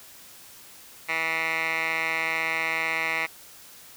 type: tone with band-pass filter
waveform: 10% pulse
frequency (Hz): 162.2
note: E3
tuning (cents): -28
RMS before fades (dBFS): -27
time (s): 1.08-3.27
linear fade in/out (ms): 20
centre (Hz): 2000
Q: 4.5
effects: white hiss -48 dBFS RMS until 3.96 s